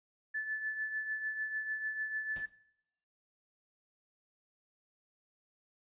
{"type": "tone with tremolo", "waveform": "sine", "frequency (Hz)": 1742, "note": "A6", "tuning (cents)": -18, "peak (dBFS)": -32, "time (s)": [0.34, 2.46], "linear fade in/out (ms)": 10, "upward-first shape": "triangle", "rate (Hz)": 6.7, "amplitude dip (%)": 65}
{"type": "noise with exponential decay", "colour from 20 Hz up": "pink", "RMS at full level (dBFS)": -47, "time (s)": [2.36, 2.55], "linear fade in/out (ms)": 2, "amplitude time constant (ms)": 40}
{"effects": ["noise-tail reverb RT60 0.8 s tail -19 dB re dry", "resampled to 8000 Hz"]}